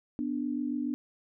sine tone pair together, 246.9 / 293.9 Hz, B3 / D4, 0 / +1 cents, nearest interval minor third, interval 301 cents, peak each -32 / -32 dBFS, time 0.19-0.94 s, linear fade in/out 0 ms, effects none

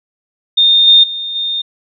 sine tone with level steps, 3647 Hz, A#7, 39 cents flat, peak -6 / -3 / -19 / -15 dBFS, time 0.57-1.62 s, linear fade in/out 10 ms, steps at 0.87 / 1.03 / 1.35 s, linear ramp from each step 10 ms, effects none

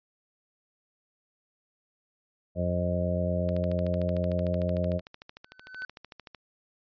harmonic tone, 88.7 Hz, F2, 27 cents sharp, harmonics 1 / 2 / 3 / 4 / 5 / 6 / 7, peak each -30 / -30 / -41 / -41 / -42 / -34 / -31 dBFS, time 2.55-5.01 s, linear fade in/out 50 ms
click train, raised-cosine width 0.2 ms, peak -26 dBFS, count 39, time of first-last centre 3.49-6.347 s, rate 13.3 Hz
triangle tone with exponential growth, 1513 Hz, F#6, 38 cents sharp, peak -30 dBFS, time 5.44-5.85 s, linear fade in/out 2 ms, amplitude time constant 89 ms
effects resampled to 11025 Hz

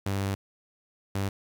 sawtooth tone bursts at uneven times, 98.3 Hz, G2, 5 cents sharp, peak -23 dBFS, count 2, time 0.06-0.35 / 1.15-1.29 s, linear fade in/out 5 ms, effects 9-bit

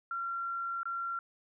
sine tone with dropouts, 1371 Hz, F6, 32 cents flat, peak -33 dBFS, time 0.11-1.19 s, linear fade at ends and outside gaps 2 ms, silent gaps 0.832-0.855 s, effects none

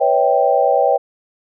sine chord, C# half-diminished seventh, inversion third, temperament equal with one note detuned, 493.9 / 554.4 / 644.2 / 784 Hz, B4 / C#5 / E5 / G5, 0 / 0 / -40 / 0 cents, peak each -18 / -16 / -18 / -16 dBFS, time 0-0.98 s, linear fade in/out 20 ms, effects none

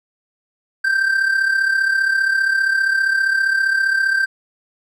triangle tone with amplitude modulation, 1568 Hz, G6, in tune, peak -10 dBFS, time 0.84-4.26 s, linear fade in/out 10 ms, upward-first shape sine, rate 35.1 Hz, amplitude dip 60%, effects none

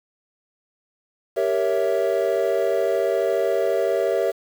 triangle chord, G diminished seventh, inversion none, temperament equal with one note detuned, 392 / 466.2 / 558.2 / 659.3 Hz, G4 / Bb4 / Db5 / Fb5, 0 / 0 / +12 / 0 cents, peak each -22 dBFS, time 1.36-4.32 s, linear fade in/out 20 ms, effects tanh soft clip ceiling -7 dBFS + 7-bit

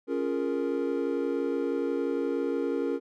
triangle chord, Bb minor seventh, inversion first, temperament equal, 277.2 / 349.2 / 415.3 / 466.2 Hz, Db4 / F4 / Ab4 / Bb4, 0 / 0 / 0 / 0 cents, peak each -29 / -31 / -32 / -29 dBFS, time 0.07-3 s, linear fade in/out 50 ms, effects none

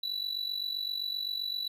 triangle tone with amplitude modulation, 3951 Hz, B7, in tune, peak -27 dBFS, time 0.03-1.68 s, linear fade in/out 5 ms, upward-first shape sine, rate 47.7 Hz, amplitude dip 75%, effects none

